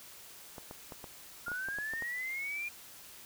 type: clicks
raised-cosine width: 1 ms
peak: -30 dBFS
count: 10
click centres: 0.582 / 0.711 / 0.922 / 1.042 / 1.482 / 1.517 / 1.686 / 1.786 / 1.936 / 2.023 s
type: linear sweep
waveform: sine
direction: up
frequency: 1401 to 2420 Hz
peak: -35 dBFS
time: 1.46-2.69 s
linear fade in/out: 10 ms
effects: white hiss -52 dBFS RMS until 3.25 s